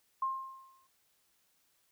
sine tone with exponential decay, 1062 Hz, C6, 25 cents sharp, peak -28 dBFS, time 0.22-0.87 s, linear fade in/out 5 ms, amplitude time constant 140 ms, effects white hiss -73 dBFS RMS until 1.91 s

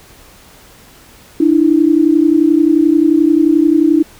sine tone pair together, 298.2 / 329.6 Hz, D4 / E4, +27 / 0 cents, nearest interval major second, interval 173 cents, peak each -10 dBFS, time 1.4-4.03 s, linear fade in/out 5 ms, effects pink hiss -42 dBFS RMS until 4.19 s

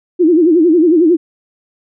sine tone with vibrato, 332.7 Hz, E4, 16 cents sharp, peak -6 dBFS, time 0.19-1.17 s, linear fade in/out 20 ms, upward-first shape sine, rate 11 Hz, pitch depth 150 cents each way, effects none

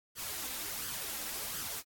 white noise with flanger, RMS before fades -39 dBFS, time 0.15-1.83 s, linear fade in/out 50 ms, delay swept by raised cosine 0.62 to 3.92 ms, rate 1.4 Hz, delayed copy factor +0.55, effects AAC 64 kbps

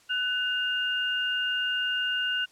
sine tone pair together, 1494 / 2820 Hz, F#6 / F7, +16 / +16 cents, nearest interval major seventh, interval 1100 cents, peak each -28 dBFS, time 0.09-2.46 s, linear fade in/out 20 ms, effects white hiss -59 dBFS RMS until 2.51 s + low-pass 8000 Hz 12 dB/octave

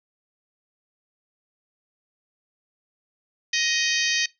harmonic tone with a mistuned harmonic, 625 Hz, D#5, 8 cents sharp, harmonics 3 / 4 / 5 / 6 / 7 / 8 / 9 / 10, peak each -27 / -28 / -29 / -30 / -30 / -31 / -32 / -32 dBFS, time 3.53-4.26 s, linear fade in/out 5 ms, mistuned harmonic 7, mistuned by +58 cents, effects noise-tail reverb RT60 0.2 s tail -21 dB re dry

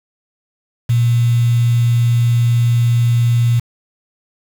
sine tone with quantisation, 118.9 Hz, A#2, 35 cents sharp, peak -10 dBFS, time 0.89-3.6 s, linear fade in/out 10 ms, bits 5, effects none

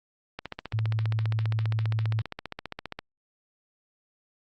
click train, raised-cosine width 0.3 ms, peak -18 dBFS, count 40, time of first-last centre 0.39-2.99 s, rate 15 Hz
sine tone, 110 Hz, A2, in tune, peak -24 dBFS, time 0.73-2.22 s, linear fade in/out 10 ms
effects Opus 48 kbps

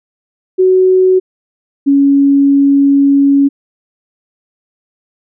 sine tone pair in turn, 372.6 / 279.1 Hz, F#4 / C#4, +12 / +12 cents, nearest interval perfect fourth, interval 500 cents, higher first, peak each -5 dBFS, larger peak neither, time 0.58-1.2 / 1.86-3.49 s, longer second, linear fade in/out 20 ms, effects none

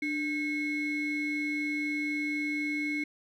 triangle ring-modulated tone, 944 Hz, A#5, 22 cents sharp, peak -24 dBFS, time 0.02-3.04 s, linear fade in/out 5 ms, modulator 1240 Hz, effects none

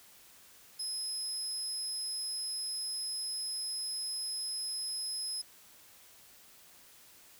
30% pulse tone, 5100 Hz, D#8, 42 cents sharp, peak -31 dBFS, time 0.79-5.42 s, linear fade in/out 10 ms, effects white hiss -58 dBFS RMS until 7.39 s

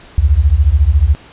sine beating tone pair, 65.41 / 79.41 Hz, C2 / D#2, 0 / +36 cents, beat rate 14 Hz, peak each -10 dBFS, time 0.18-1.15 s, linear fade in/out 0 ms, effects pink hiss -40 dBFS RMS until 1.32 s + resampled to 8000 Hz

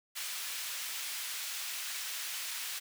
pink high-pass noise, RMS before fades -39 dBFS, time 0.15-2.8 s, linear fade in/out 20 ms, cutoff 2100 Hz, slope 12 dB/octave, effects none

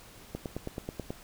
click train, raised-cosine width 2 ms, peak -21 dBFS, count 8, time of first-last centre 0.35-1.105 s, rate 9.27 Hz, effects pink hiss -52 dBFS RMS until 1.23 s

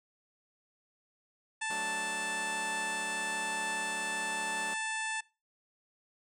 harmonic tone, 880 Hz, A5, in tune, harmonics 1 / 2 / 3 / 4 / 5 / 6 / 7 / 8 / 9 / 10, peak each -39 / -36 / -40 / -45 / -52 / -53 / -51 / -50 / -47 / -44 dBFS, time 1.61-5.21 s, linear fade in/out 10 ms
10% pulse chord, D major, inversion first, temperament equal, 185 / 220 / 293.7 Hz, F#3 / A3 / D4, 0 / 0 / 0 cents, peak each -38 dBFS, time 1.7-4.74 s, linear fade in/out 2 ms
effects noise-tail reverb RT60 0.3 s tail -22 dB re dry

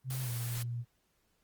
sine tone with pitch glide, 130 to 119.21 Hz, C3 to A#2, -11 to +39 cents, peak -34 dBFS, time 0.04-0.85 s, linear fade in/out 50 ms, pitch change -150 cents, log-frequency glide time 0.22-0.3 s
white noise, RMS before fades -42 dBFS, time 0.1-0.63 s, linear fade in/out 5 ms
effects pink hiss -75 dBFS RMS until 1.43 s + Opus 24 kbps

